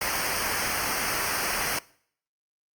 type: noise with comb filter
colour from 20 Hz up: pink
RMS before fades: -28 dBFS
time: 0.01-1.79 s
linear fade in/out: 5 ms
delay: 0.27 ms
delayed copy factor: -0.8
effects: noise-tail reverb RT60 0.6 s tail -22 dB re dry + Opus 48 kbps